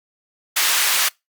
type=high-pass noise; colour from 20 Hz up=pink; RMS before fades=-18 dBFS; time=0.56-1.09 s; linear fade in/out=10 ms; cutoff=1500 Hz; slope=12 dB/octave; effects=noise-tail reverb RT60 0.2 s tail -25 dB re dry + Opus 48 kbps